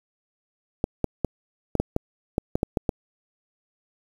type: clicks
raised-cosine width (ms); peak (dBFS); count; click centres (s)
2; -8; 11; 0.841 / 1.043 / 1.247 / 1.753 / 1.8 / 1.964 / 2.381 / 2.555 / 2.631 / 2.772 / 2.892
effects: 7-bit